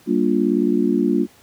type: chord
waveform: sine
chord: G minor seventh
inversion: none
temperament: just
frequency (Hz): 196 / 235.2 / 294 / 352.8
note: G3 / Bb3 / D4 / F4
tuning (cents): 0 / +16 / +2 / +18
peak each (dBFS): -22 / -20 / -20 / -21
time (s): 0.06-1.27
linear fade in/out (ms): 50
effects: pink hiss -51 dBFS RMS until 1.42 s + high-pass 80 Hz 12 dB/octave